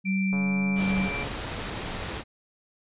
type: tone with vibrato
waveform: sine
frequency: 191.2 Hz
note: G3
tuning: 43 cents flat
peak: -23 dBFS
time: 0.04-1.1 s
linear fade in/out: 50 ms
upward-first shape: triangle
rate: 1.7 Hz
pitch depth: 8 cents each way
type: tone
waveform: sine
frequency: 2349 Hz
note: D7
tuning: in tune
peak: -31 dBFS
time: 0.05-1.24 s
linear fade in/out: 10 ms
type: click train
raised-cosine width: 1 ms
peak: -25 dBFS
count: 134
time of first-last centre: 0.33-1.273 s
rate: 141 Hz
type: noise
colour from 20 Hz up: pink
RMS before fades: -33 dBFS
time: 0.75-2.24 s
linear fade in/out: 50 ms
effects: resampled to 8000 Hz